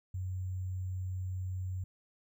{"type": "tone with sample-and-hold", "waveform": "sine", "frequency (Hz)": 92.5, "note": "F#2", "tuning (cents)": 0, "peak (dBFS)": -34, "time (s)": [0.14, 1.84], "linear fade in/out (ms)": 5, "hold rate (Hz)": 7350, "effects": []}